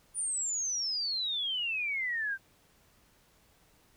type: exponential sweep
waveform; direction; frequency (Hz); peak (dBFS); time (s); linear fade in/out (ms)
sine; down; 9580 to 1546; -30; 0.14-2.38; 50
effects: pink hiss -65 dBFS RMS until 3.96 s